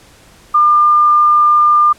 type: tone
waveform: sine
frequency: 1201 Hz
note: D6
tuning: 38 cents sharp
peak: -6 dBFS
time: 0.54-1.93 s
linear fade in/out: 10 ms
effects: pink hiss -44 dBFS RMS until 1.98 s + low-pass 11000 Hz 12 dB/octave